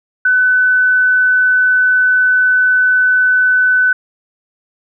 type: tone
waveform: sine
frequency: 1504 Hz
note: F#6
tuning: 28 cents sharp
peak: -8 dBFS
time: 0.25-3.93 s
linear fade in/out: 5 ms
effects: none